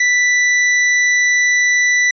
45% pulse tone, 1975.5 Hz, B6, in tune, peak -11 dBFS, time 0-2.11 s, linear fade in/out 5 ms, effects resampled to 16000 Hz

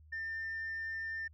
sine tone, 1798 Hz, A6, 37 cents sharp, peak -35 dBFS, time 0.12-1.28 s, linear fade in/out 10 ms, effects tanh soft clip ceiling -34 dBFS + added 77 Hz sine -56 dBFS peak until 1.33 s

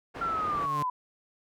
white low-pass noise, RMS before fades -39 dBFS, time 0.14-0.67 s, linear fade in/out 20 ms, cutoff 1100 Hz, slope 12 dB/octave
sawtooth tone with exponential growth, 145.5 Hz, D3, 16 cents flat, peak -27 dBFS, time 0.18-0.83 s, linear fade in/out 5 ms, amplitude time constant 140 ms
sine linear sweep, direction down, 1378 to 984 Hz, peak -27 dBFS, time 0.21-0.9 s, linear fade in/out 5 ms
effects none

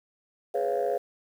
sine chord, C# dominant seventh, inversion second, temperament just, 415.8 / 498.9 / 554.4 / 693 Hz, G#4 / B4 / C#5 / E#5, +2 / +17 / 0 / -14 cents, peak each -29 dBFS, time 0.54-0.98 s, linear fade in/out 10 ms, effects tanh soft clip ceiling -18 dBFS + 9-bit

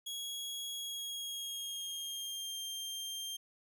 sawtooth tone with pitch glide, 3322 to 3183 Hz, G#7 to G7, 0 to +26 cents, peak -36 dBFS, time 0.06-3.37 s, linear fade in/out 10 ms, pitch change -74 cents, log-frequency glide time 0.74-2.62 s, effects none

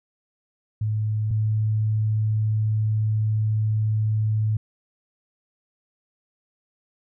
sine tone pair in turn, 107.6 / 108.22 Hz, A2 / A2, -38 / -28 cents, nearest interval unison, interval 10 cents, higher second, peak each -21 / -19 dBFS, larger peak second, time 0.81-1.31 / 1.31-4.57 s, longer second, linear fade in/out 5 ms, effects none

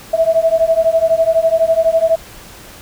sine beating tone pair, 648 / 660 Hz, E5 / E5, -30 / +2 cents, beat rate 12 Hz, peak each -13 dBFS, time 0.13-2.16 s, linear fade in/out 10 ms, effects pink hiss -37 dBFS RMS until 2.81 s

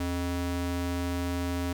square ring-modulated tone, 174.61 Hz, F3, in tune, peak -26 dBFS, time 0-1.73 s, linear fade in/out 5 ms, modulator 93.9 Hz, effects none

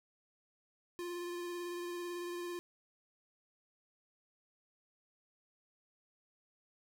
square tone with vibrato, 350 Hz, F4, 4 cents sharp, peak -40 dBFS, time 0.99-2.59 s, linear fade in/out 0 ms, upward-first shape triangle, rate 18 Hz, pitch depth 20 cents each way, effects none

